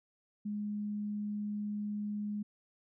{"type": "tone", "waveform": "sine", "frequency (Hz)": 208, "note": "G#3", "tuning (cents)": 3, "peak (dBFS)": -34, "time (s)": [0.45, 2.43], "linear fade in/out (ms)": 10, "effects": []}